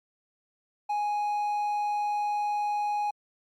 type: tone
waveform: triangle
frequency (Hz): 830.6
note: G#5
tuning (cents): 0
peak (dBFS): -24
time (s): 0.89-3.11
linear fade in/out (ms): 10
effects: Opus 48 kbps